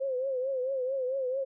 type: tone with vibrato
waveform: sine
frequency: 523.3 Hz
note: C5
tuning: in tune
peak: -28 dBFS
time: 0-1.45 s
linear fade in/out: 20 ms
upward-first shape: triangle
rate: 4.5 Hz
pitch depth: 100 cents each way
effects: none